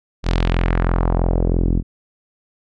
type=tone with low-pass filter sweep; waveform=sawtooth; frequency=43.06 Hz; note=F1; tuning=24 cents flat; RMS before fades=-17 dBFS; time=0.23-1.83 s; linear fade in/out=50 ms; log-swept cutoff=5100 to 240 Hz; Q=1.6; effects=none

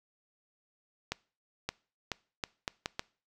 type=accelerating click train; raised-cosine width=0.2 ms; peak=-15 dBFS; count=7; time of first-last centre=1.12-2.994 s; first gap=570 ms; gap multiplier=0.75; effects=noise-tail reverb RT60 0.4 s tail -23 dB re dry

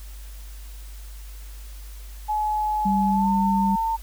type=tone with pitch glide; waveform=sine; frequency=851 to 901.6 Hz; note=G#5 to A5; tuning=+42 to +42 cents; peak=-21 dBFS; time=2.28-3.97 s; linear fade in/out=20 ms; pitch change=+100 cents; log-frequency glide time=3.1-3.29 s
type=tone; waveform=sine; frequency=196 Hz; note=G3; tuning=in tune; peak=-20 dBFS; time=2.85-3.76 s; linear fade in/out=10 ms
effects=added 50 Hz sine -36 dBFS peak until 4.02 s + white hiss -49 dBFS RMS until 4.02 s

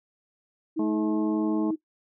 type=tone; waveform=sine; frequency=318 Hz; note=D#4; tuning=38 cents sharp; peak=-24 dBFS; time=0.76-1.76 s; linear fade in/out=20 ms
type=harmonic tone; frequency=215.5 Hz; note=A3; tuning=36 cents flat; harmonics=1 / 2 / 3 / 4 / 5; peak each=-28 / -34 / -38 / -40 / -42 dBFS; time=0.79-1.71 s; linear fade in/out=5 ms
effects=noise-tail reverb RT60 0.1 s tail -18 dB re dry

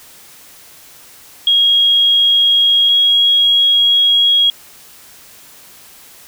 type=tone pair in turn; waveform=sine; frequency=3282 / 3301 Hz; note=G#7 / G#7; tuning=-21 / -11 cents; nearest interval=unison; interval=10 cents; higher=second; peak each=-8 dBFS; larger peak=neither; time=1.47-2.89 / 2.89-4.5 s; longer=second; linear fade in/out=2 ms; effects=white hiss -41 dBFS RMS until 6.27 s

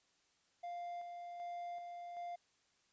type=tone with tremolo; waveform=triangle; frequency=698.5 Hz; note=F5; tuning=in tune; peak=-40 dBFS; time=0.63-2.36 s; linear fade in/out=10 ms; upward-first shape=square; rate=1.3 Hz; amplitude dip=35%; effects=white hiss -75 dBFS RMS until 2.92 s + resampled to 16000 Hz

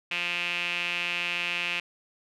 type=tone with band-pass filter; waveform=sawtooth; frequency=174.61 Hz; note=F3; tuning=in tune; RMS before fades=-30 dBFS; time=0.11-1.8 s; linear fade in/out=5 ms; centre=2600 Hz; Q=5.9; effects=none

